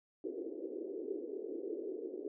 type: band-pass noise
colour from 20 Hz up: white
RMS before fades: -42 dBFS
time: 0.24-2.28 s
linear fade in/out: 2 ms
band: 310 to 440 Hz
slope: 48 dB/octave
effects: none